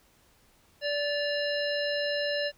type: harmonic tone with a mistuned harmonic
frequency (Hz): 582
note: D5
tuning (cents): -16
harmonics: 1 / 3 / 5 / 7 / 9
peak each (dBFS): -29 / -34 / -36 / -37 / -39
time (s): 0.81-2.52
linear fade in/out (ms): 50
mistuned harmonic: 5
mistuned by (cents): -58
effects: pink hiss -63 dBFS RMS until 2.57 s